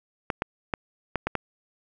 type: clicks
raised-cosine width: 0.5 ms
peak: -10 dBFS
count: 6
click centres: 0.302 / 0.421 / 0.738 / 1.157 / 1.27 / 1.353 s
effects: none